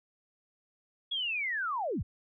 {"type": "linear sweep", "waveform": "sine", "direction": "down", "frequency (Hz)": [3385, 36.22], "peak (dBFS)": -30, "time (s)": [1.11, 2.03], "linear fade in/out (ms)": 10, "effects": []}